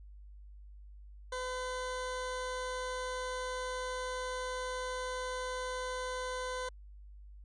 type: tone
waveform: 20% pulse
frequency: 507 Hz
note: B4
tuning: 45 cents sharp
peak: -31 dBFS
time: 1.32-6.69 s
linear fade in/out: 5 ms
effects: added 50 Hz sine -49 dBFS peak until 7.44 s + resampled to 22050 Hz